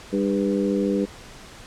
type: harmonic tone with a mistuned harmonic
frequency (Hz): 100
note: G2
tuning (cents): +35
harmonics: 2 / 3 / 4 / 5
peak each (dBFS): -23 / -25 / -26 / -27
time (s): 0.12-1.06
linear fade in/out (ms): 20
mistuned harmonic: 5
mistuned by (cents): -23
effects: pink hiss -43 dBFS RMS until 1.66 s + low-pass 8000 Hz 12 dB/octave